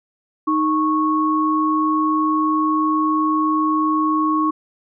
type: tone pair together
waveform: sine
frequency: 310.5 / 1103 Hz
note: D#4 / C#6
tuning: -3 / -9 cents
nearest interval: octave + minor seventh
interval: 2194 cents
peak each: -18 dBFS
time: 0.47-4.51 s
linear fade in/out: 10 ms
effects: none